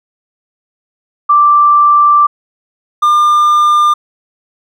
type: tone pair in turn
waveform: sine / triangle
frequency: 1174.7 / 1200.1 Hz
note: D6 / D6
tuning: 0 / +37 cents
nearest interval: unison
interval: 37 cents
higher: second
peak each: -4 dBFS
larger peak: neither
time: 1.29-2.27 / 3.02-3.94 s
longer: first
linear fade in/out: 10 ms
effects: none